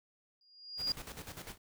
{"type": "tone with exponential growth", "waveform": "sine", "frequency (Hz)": 4841, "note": "D#8", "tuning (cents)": -48, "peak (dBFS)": -28, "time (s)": [0.41, 0.92], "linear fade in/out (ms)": 2, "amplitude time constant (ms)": 110}
{"type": "noise with tremolo", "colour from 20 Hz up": "pink", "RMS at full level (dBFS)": -45, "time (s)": [0.77, 1.58], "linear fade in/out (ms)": 50, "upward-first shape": "square", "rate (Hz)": 10, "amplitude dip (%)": 65}
{"effects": []}